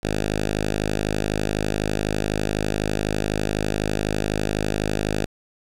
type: tone with notch filter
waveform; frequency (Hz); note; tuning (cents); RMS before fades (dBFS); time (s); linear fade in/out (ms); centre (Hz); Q
5% pulse; 52; G#1; +3; -24; 0.03-5.26; 5; 1100; 1.9
effects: low-pass 10000 Hz 12 dB/octave + 8-bit